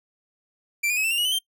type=tone with pitch steps; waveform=45% pulse; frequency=2349 / 2450 / 2556 / 2666 / 2781 / 2900 / 3025 / 3156 Hz; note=D7 / D#7 / D#7 / E7 / F7 / F#7 / F#7 / G7; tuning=0 / -27 / +46 / +19 / -8 / -35 / +38 / +11 cents; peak=-21 dBFS; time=0.83-1.39 s; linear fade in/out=10 ms; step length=70 ms; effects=noise-tail reverb RT60 0.1 s tail -23 dB re dry

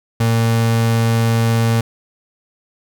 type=tone; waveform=35% pulse; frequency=114.6 Hz; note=A#2; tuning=29 cents flat; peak=-11 dBFS; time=0.2-1.81 s; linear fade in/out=5 ms; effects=none

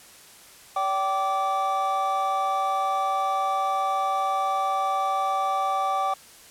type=tone cluster; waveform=triangle; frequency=574 / 772 / 1168 Hz; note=D5 / G5 / D6; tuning=-40 / -27 / -10 cents; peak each=-31 / -23 / -24 dBFS; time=0.76-6.14 s; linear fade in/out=5 ms; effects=white hiss -49 dBFS RMS until 6.5 s + low-pass 12000 Hz 12 dB/octave

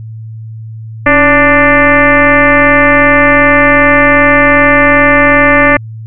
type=tone with frequency modulation; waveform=sine; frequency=1174.7 Hz; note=D6; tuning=in tune; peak=-3 dBFS; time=1.06-5.77 s; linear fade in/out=5 ms; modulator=299 Hz; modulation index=3.4; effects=added 111 Hz sine -22 dBFS peak until 6.06 s

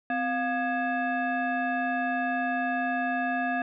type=tone with frequency modulation; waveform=sine; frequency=705 Hz; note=F5; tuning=16 cents sharp; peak=-25 dBFS; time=0.1-3.62 s; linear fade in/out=2 ms; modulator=962 Hz; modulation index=1.2; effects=none

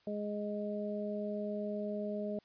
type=harmonic tone; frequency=207.7 Hz; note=G#3; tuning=in tune; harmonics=1 / 2 / 3; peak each=-38 / -41 / -39 dBFS; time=0.07-2.39 s; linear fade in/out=2 ms; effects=white hiss -69 dBFS RMS until 2.44 s + resampled to 11025 Hz

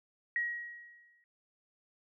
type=tone with exponential decay; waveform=sine; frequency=1900 Hz; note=A#6; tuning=33 cents sharp; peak=-28 dBFS; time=0.36-1.24 s; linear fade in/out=1 ms; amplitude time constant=190 ms; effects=none

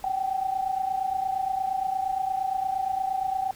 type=tone pair together; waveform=sine; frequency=759.4 / 788 Hz; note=F#5 / G5; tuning=+45 / +9 cents; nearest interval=minor second; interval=64 cents; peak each=-26 / -30 dBFS; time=0.04-3.51 s; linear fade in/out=2 ms; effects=pink hiss -50 dBFS RMS until 3.55 s

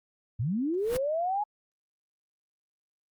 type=linear sweep; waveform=sine; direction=up; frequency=98 to 850 Hz; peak=-26 dBFS; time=0.39-1.44 s; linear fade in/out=10 ms
type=noise with exponential growth; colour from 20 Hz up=pink; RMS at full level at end=-31 dBFS; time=0.77-0.97 s; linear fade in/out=5 ms; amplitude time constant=43 ms
effects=Opus 48 kbps

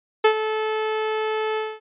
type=tone with ADSR envelope; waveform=sawtooth; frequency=434.6 Hz; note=A4; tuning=21 cents flat; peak=-7 dBFS; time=0.24-1.8 s; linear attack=9 ms; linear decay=83 ms; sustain=-11 dB; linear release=230 ms; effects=resampled to 8000 Hz

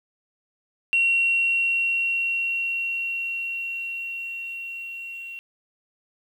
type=tone with level ramp; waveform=sine; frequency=2738 Hz; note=F7; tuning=35 cents flat; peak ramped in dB=-16 to -34 dBFS; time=0.93-5.39 s; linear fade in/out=0 ms; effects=tanh soft clip ceiling -12 dBFS + 9-bit

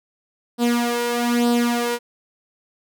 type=tone with flanger; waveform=sawtooth; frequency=239 Hz; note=A#3; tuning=43 cents sharp; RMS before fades=-20 dBFS; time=0.58-1.99 s; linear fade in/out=50 ms; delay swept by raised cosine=0.22 to 2.02 ms; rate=1.1 Hz; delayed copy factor=+0.7; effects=none

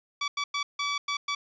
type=tone bursts at uneven times; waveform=15% pulse; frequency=1147 Hz; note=D6; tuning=41 cents flat; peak=-21 dBFS; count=6; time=0.21-0.28 / 0.37-0.44 / 0.54-0.63 / 0.79-0.98 / 1.08-1.17 / 1.28-1.35 s; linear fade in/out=5 ms; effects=resampled to 16000 Hz

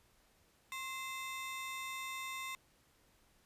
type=ring-modulated tone; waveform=30% pulse; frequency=1567 Hz; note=G6; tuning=1 cent flat; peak=-35 dBFS; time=0.72-2.55 s; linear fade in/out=0 ms; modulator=502 Hz; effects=pink hiss -70 dBFS RMS until 3.45 s + resampled to 32000 Hz

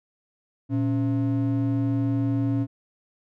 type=ring-modulated tone; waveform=triangle; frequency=196.7 Hz; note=G3; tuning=6 cents sharp; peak=-16 dBFS; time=0.69-2.67 s; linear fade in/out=50 ms; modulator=80.1 Hz; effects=none

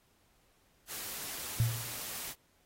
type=noise; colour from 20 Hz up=white; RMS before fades=-41 dBFS; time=0.87-2.35 s; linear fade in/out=50 ms
type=tone with exponential decay; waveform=sine; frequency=115.7 Hz; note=A#2; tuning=13 cents flat; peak=-22 dBFS; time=1.6-2.01 s; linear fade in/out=0 ms; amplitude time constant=87 ms
effects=pink hiss -70 dBFS RMS until 2.65 s + AAC 48 kbps

